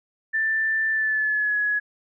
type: tone with pitch glide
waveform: sine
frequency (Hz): 1772 to 1683.2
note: A6 to G#6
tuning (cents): +12 to +23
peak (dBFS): -20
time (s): 0.33-1.8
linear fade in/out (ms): 20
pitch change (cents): -89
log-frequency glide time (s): 0.9-1.57
effects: none